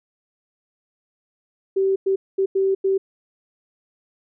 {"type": "tone bursts at uneven times", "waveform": "sine", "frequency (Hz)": 386.3, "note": "G4", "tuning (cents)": -25, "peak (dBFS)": -16, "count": 5, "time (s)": [[1.76, 1.96], [2.06, 2.16], [2.38, 2.46], [2.55, 2.75], [2.84, 2.98]], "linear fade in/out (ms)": 10, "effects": []}